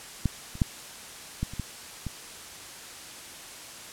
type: clicks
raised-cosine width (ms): 5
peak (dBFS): -11 / -28 / -9 / -15 / -27 / -18 / -20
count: 7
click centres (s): 0.257 / 0.554 / 0.618 / 1.43 / 1.536 / 1.597 / 2.067
effects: white hiss -43 dBFS RMS until 3.92 s + low-pass 10000 Hz 12 dB/octave